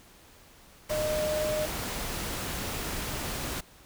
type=tone in noise; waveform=sine; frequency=612 Hz; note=D#5; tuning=29 cents flat; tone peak=-27 dBFS; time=0.9-1.66 s; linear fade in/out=10 ms; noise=pink; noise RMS=-34 dBFS; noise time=0.89-3.61 s; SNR=+4 dB; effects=pink hiss -55 dBFS RMS until 3.85 s